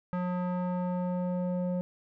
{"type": "tone with low-pass filter sweep", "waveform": "square", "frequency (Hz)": 180, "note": "F#3", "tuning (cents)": -47, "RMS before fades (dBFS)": -31, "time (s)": [0.13, 1.81], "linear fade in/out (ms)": 0, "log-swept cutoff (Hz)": [1300, 540], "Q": 1.7, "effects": []}